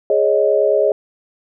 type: chord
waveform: sine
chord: Ab suspended fourth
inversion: none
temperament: just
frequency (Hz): 415.3 / 553.7 / 623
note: Ab4 / Db5 / Eb5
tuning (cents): 0 / -2 / +2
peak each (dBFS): -16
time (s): 0.1-0.92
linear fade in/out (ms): 2
effects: none